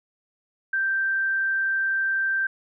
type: tone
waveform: sine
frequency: 1568 Hz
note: G6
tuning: in tune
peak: -21 dBFS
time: 0.73-2.47 s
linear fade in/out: 5 ms
effects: none